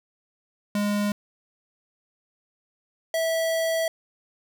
square tone pair in turn, 205.8 / 653.4 Hz, G#3 / E5, -16 / -15 cents, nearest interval octave + minor sixth, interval 2001 cents, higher second, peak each -23 dBFS, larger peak neither, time 0.75-1.12 / 3.14-3.88 s, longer second, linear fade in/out 2 ms, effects none

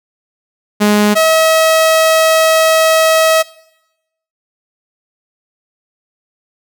sawtooth tone pair in turn, 208.4 / 641.7 Hz, G#3 / E5, +6 / -47 cents, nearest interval octave + perfect fifth, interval 1947 cents, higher second, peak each -4 dBFS, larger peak neither, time 0.8-1.15 / 1.15-3.43 s, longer second, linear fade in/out 20 ms, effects noise-tail reverb RT60 0.9 s tail -21 dB re dry

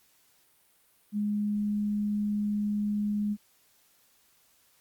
sine tone, 207.7 Hz, G#3, in tune, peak -26 dBFS, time 1.12-3.37 s, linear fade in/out 50 ms, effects white hiss -65 dBFS RMS until 4.8 s + Opus 48 kbps

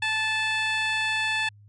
15% pulse tone with band-pass filter, 874 Hz, A5, 12 cents flat, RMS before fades -26 dBFS, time 0.02-1.49 s, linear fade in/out 5 ms, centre 2400 Hz, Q 0.85, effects added 103 Hz sine -49 dBFS peak until 1.68 s + resampled to 24000 Hz

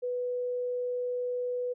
sine tone, 493.9 Hz, B4, in tune, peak -29 dBFS, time 0.02-1.74 s, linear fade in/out 20 ms, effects none

